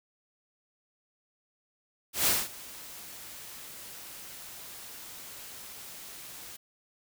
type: noise with ADSR envelope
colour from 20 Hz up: white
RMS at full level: -24 dBFS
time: 2.13-6.57 s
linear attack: 140 ms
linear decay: 210 ms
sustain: -21 dB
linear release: 12 ms
effects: none